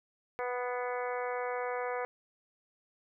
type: harmonic tone with a mistuned harmonic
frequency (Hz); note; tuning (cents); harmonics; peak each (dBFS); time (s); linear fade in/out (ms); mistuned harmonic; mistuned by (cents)
246.9; B3; 0; 2 / 3 / 4 / 5 / 6 / 7 / 8 / 9; -35 / -39 / -41 / -43 / -45 / -46 / -47 / -48; 0.39-2.05; 0; 8; +33
effects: none